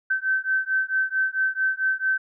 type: beating tone pair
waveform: sine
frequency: 1539 / 1543.5 Hz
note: G6 / G6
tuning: -32 / -27 cents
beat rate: 4.5 Hz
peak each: -24 dBFS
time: 0.1-2.18 s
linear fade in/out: 10 ms
effects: none